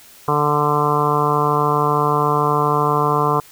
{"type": "harmonic tone", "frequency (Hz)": 147.8, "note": "D3", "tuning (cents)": 11, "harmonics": [1, 2, 3, 4, 5, 6, 7, 8, 9], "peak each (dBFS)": [-22, -27, -21, -30, -24, -26, -19, -22, -29], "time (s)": [0.28, 3.4], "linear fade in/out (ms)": 2, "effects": ["white hiss -45 dBFS RMS until 3.51 s"]}